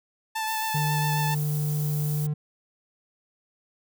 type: tone with vibrato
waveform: sawtooth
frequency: 880 Hz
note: A5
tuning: in tune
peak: -23 dBFS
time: 0.35-1.35 s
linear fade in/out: 10 ms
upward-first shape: triangle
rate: 7.4 Hz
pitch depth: 23 cents each way
type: noise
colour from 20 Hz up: violet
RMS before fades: -36 dBFS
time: 0.47-2.27 s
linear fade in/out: 10 ms
type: tone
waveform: triangle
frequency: 150 Hz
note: D3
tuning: 37 cents sharp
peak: -22 dBFS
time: 0.74-2.34 s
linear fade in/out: 10 ms
effects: none